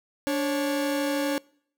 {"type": "tone pair together", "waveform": "45% pulse", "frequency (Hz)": [289.9, 547.3], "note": ["D4", "C#5"], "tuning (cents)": [-22, -22], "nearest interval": "major seventh", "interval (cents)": 1100, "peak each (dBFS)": [-26, -28], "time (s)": [0.27, 1.38], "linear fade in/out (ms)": 0, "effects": ["noise-tail reverb RT60 0.6 s tail -25 dB re dry"]}